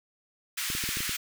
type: high-pass noise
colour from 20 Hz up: pink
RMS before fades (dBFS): -32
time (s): 0.57-1.17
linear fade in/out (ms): 10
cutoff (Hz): 1600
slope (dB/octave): 24
type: clicks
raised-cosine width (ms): 3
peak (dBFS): -25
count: 7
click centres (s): 0.702 / 0.751 / 0.839 / 0.89 / 0.971 / 1.005 / 1.094
effects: none